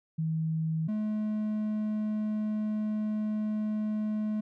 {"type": "tone pair in turn", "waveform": ["sine", "triangle"], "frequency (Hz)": [160, 213.6], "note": ["D#3", "G#3"], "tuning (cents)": [49, 49], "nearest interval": "perfect fourth", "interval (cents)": 500, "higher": "second", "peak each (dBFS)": [-27, -26], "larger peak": "second", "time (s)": [[0.18, 0.88], [0.88, 4.41]], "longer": "second", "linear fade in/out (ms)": 10, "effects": []}